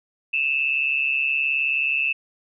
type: tone with amplitude modulation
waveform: sine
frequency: 2637 Hz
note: E7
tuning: in tune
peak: -16 dBFS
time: 0.33-2.13 s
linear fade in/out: 10 ms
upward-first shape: sine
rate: 139 Hz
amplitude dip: 75%
effects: none